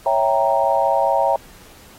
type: chord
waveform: sine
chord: C# diminished seventh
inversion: none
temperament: equal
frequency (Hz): 554.4 / 659.3 / 784 / 932.3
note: C#5 / E5 / G5 / Bb5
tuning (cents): 0 / 0 / 0 / 0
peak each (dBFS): -20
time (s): 0.06-1.36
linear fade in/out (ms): 2
effects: pink hiss -46 dBFS RMS until 1.98 s + AAC 48 kbps